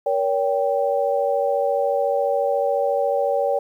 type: chord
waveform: sine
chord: G diminished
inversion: first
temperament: just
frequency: 470.4 / 564.5 / 784 Hz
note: Bb4 / Db5 / G5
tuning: +16 / +31 / 0 cents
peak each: -24 / -20 / -24 dBFS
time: 0.06-3.59 s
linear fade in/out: 5 ms
effects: 9-bit